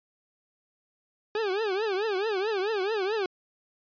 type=tone with vibrato; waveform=40% pulse; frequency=408.4 Hz; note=G#4; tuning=29 cents flat; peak=-25 dBFS; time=1.35-3.26 s; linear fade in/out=2 ms; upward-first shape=triangle; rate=4.6 Hz; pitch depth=210 cents each way; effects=resampled to 11025 Hz